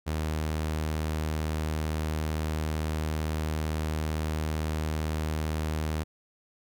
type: tone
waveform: sawtooth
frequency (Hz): 77.78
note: D#2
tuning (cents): 0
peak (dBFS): -24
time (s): 0.06-6.04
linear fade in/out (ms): 20
effects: none